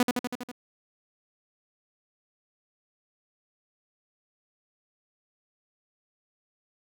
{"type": "tone with echo", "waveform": "sawtooth", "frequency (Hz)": 246.7, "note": "B3", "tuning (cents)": -2, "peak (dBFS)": -15, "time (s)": [0, 0.03], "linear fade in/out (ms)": 2, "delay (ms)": 81, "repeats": 6, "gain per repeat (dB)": -3, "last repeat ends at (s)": 0.516, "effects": []}